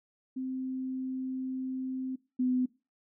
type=tone pair in turn; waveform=sine; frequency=260 / 253.2 Hz; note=C4 / B3; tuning=-11 / +43 cents; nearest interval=unison; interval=46 cents; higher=first; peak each=-32 / -25 dBFS; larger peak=second; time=0.36-2.16 / 2.39-2.66 s; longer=first; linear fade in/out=10 ms; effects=noise-tail reverb RT60 0.3 s tail -21 dB re dry

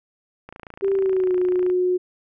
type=click train; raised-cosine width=0.5 ms; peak=-23 dBFS; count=35; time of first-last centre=0.49-1.7 s; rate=28.1 Hz
type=tone with pitch glide; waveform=sine; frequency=391.5 to 363.2 Hz; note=G4 to F#4; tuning=-2 to -32 cents; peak=-17 dBFS; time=0.82-1.98 s; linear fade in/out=20 ms; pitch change=-130 cents; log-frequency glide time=0.93-1.36 s
effects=none

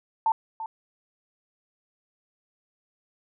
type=tone with echo; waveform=sine; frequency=891 Hz; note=A5; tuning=22 cents sharp; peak=-19 dBFS; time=0.26-0.32 s; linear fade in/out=2 ms; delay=340 ms; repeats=1; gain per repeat=-12 dB; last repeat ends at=0.66 s; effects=none

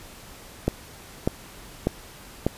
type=click train; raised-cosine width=2 ms; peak=-7 dBFS; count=4; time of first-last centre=0.68-2.466 s; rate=1.68 Hz; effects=pink hiss -45 dBFS RMS until 2.57 s + resampled to 32000 Hz

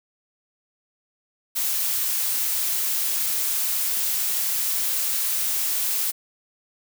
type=noise; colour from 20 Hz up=blue; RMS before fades=-24 dBFS; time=1.55-6.12 s; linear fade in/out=20 ms; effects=none

